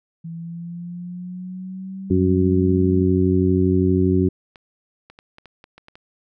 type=exponential sweep; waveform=sine; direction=up; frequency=164.81 to 210 Hz; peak=-29 dBFS; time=0.24-3.03 s; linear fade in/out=10 ms
type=harmonic tone; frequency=92.5 Hz; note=F#2; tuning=in tune; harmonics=1 / 2 / 3 / 4; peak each=-20 / -20 / -20 / -20 dBFS; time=2.1-4.29 s; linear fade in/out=10 ms
type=clicks; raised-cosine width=0.3 ms; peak=-27 dBFS; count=9; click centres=4.558 / 5.1 / 5.189 / 5.384 / 5.457 / 5.641 / 5.78 / 5.884 / 5.955 s
effects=none